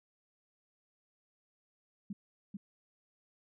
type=tone with echo; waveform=sine; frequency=200 Hz; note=G3; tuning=35 cents sharp; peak=-37 dBFS; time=2.1-2.13 s; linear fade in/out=5 ms; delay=440 ms; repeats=1; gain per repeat=-2 dB; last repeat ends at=2.57 s; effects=none